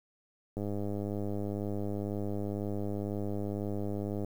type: click train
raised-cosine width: 2 ms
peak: -23 dBFS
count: 376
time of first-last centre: 0.57-4.246 s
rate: 102 Hz
effects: 9-bit